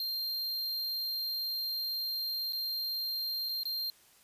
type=tone with dropouts; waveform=square; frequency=4186 Hz; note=C8; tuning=in tune; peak=-33 dBFS; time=0-3.9 s; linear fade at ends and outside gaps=1 ms; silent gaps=2.524-2.531 / 3.488-3.492 / 3.633-3.654 s; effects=white hiss -62 dBFS RMS until 4.23 s + resampled to 32000 Hz